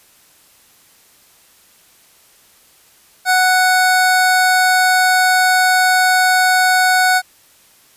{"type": "tone pair together", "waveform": "square", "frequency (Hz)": [740, 1480], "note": ["F#5", "F#6"], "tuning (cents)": [0, 0], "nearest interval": "octave", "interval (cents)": 1200, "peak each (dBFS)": -14, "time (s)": [3.25, 7.22], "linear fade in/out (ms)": 50, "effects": ["white hiss -50 dBFS RMS until 7.96 s", "resampled to 32000 Hz"]}